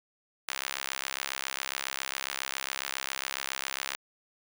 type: tone with high-pass filter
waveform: sawtooth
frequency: 67.3 Hz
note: C2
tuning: 49 cents sharp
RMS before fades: -36 dBFS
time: 0.48-3.96 s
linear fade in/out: 5 ms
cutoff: 1600 Hz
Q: 0.72
effects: none